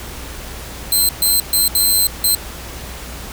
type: tone bursts at uneven times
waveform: 5% pulse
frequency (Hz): 4101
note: C8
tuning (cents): -36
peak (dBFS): -5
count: 5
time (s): 0.92-1.09 / 1.22-1.4 / 1.53-1.68 / 1.75-2.07 / 2.24-2.35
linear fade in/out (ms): 2
effects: added 60 Hz sine -33 dBFS peak until 3.32 s + pink hiss -32 dBFS RMS until 3.32 s